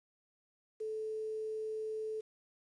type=tone with quantisation; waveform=sine; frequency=435.6 Hz; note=A4; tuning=17 cents flat; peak=-36 dBFS; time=0.8-2.21 s; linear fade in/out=10 ms; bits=10; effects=resampled to 22050 Hz